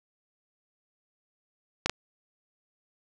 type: clicks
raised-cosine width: 0.2 ms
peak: -8 dBFS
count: 2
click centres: 1.86 / 1.896 s
effects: none